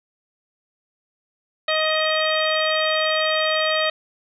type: harmonic tone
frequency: 626 Hz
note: D#5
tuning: 10 cents sharp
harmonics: 1 / 2 / 3 / 4 / 5 / 6 / 7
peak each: -22 / -26 / -25 / -28 / -28 / -27 / -33 dBFS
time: 1.68-3.9 s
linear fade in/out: 5 ms
effects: none